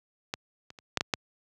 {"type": "clicks", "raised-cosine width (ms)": 0.2, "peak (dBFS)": [-13, -28, -30, -7, -9, -7], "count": 6, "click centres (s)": [0.339, 0.704, 0.788, 0.973, 1.009, 1.138], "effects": ["high-pass 80 Hz 12 dB/octave"]}